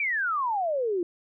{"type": "exponential sweep", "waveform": "sine", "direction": "down", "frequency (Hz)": [2389, 335.7], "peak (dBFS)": -24, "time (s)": [0, 1.03], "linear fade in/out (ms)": 2, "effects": []}